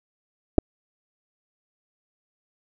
clicks, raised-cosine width 2 ms, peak -4 dBFS, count 2, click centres 0.582 / 0.585 s, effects none

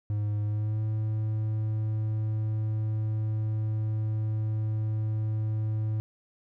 triangle tone with pitch glide, 104.7 to 108.52 Hz, G#2 to A2, +15 to -23 cents, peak -24 dBFS, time 0.1-6 s, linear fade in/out 0 ms, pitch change +62 cents, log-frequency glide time 0.43-0.81 s, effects none

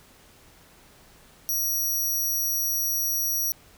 10% pulse tone, 5770 Hz, F#8, 44 cents flat, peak -18 dBFS, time 1.49-3.52 s, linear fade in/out 0 ms, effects pink hiss -54 dBFS RMS until 3.77 s

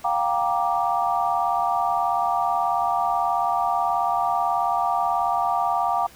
sine chord, G minor seventh, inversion third, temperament just, 705.6 / 784 / 940.8 / 1176 Hz, F5 / G5 / Bb5 / D6, +18 / 0 / +16 / +2 cents, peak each -24 / -25 / -26 / -26 dBFS, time 0.04-6.07 s, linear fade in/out 10 ms, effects pink hiss -48 dBFS RMS until 6.15 s

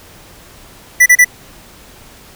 square tone bursts, 1975.5 Hz, B6, in tune, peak -4 dBFS, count 3, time 1-1.247 s, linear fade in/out 10 ms, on 61 ms, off 32 ms, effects pink hiss -40 dBFS RMS until 2.35 s

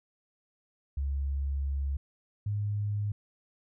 sine tone pair in turn, 69.3 / 103.46 Hz, C#2 / G#2, 0 / -6 cents, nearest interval perfect fifth, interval 694 cents, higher second, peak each -28 dBFS, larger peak neither, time 0.97-1.97 / 2.46-3.12 s, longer first, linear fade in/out 5 ms, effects none

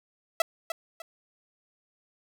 sawtooth tone with echo, 659 Hz, E5, 1 cent flat, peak -16 dBFS, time 0.4-0.42 s, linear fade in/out 2 ms, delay 300 ms, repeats 2, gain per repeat -10 dB, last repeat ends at 1.02 s, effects none

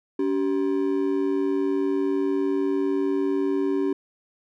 triangle ring-modulated tone, 334.4 Hz, E4, 25 cents sharp, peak -16 dBFS, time 0.19-3.93 s, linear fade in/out 5 ms, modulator 50 Hz, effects none

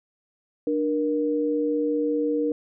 sine tone pair together, 297.5 / 472.2 Hz, D4 / A#4, +22 / +22 cents, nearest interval minor sixth, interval 800 cents, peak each -24 dBFS, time 0.67-2.52 s, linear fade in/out 2 ms, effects none

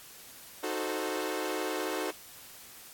sawtooth chord, D# diminished seventh, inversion none, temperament equal, 311.1 / 370 / 440 / 523.3 Hz, D#4 / F#4 / A4 / C5, 0 / 0 / 0 / 0 cents, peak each -33 / -32 / -33 / -34 dBFS, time 0.63-2.11 s, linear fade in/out 10 ms, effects white hiss -50 dBFS RMS until 2.93 s + AAC 64 kbps

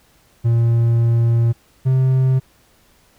triangle tone pair in turn, 116.54 / 130.81 Hz, A#2 / C3, 0 / 0 cents, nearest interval major second, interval 200 cents, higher second, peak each -10 dBFS, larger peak neither, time 0.44-1.53 / 1.85-2.4 s, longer first, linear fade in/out 20 ms, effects pink hiss -55 dBFS RMS until 3.18 s

